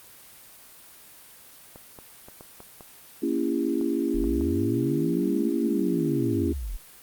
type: clicks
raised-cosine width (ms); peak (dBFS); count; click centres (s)
1; -29; 9; 1.759 / 1.988 / 2.285 / 2.409 / 2.604 / 2.808 / 3.812 / 4.241 / 4.411
type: chord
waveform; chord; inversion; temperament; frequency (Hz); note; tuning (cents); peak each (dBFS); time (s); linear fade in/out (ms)
sine; A# diminished seventh; none; just; 233.1 / 279.7 / 335.6 / 402.8; A#3 / C#4 / E4 / G4; 0 / +16 / +31 / +47; -30 / -27 / -27 / -32; 3.22-6.53; 10
type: linear two-way sweep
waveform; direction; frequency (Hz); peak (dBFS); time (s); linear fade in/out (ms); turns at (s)
sine; up then down; 34.64 to 235.4 to 34.64; -28; 4.14-6.77; 10; 5.58
effects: white hiss -49 dBFS RMS until 7.02 s + Opus 32 kbps